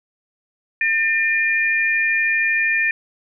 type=tone pair together; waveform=sine; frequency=1803.2 / 2407 Hz; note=A6 / D7; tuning=+42 / +42 cents; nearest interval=perfect fourth; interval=500 cents; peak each=-18 / -19 dBFS; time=0.81-2.91 s; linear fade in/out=2 ms; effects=none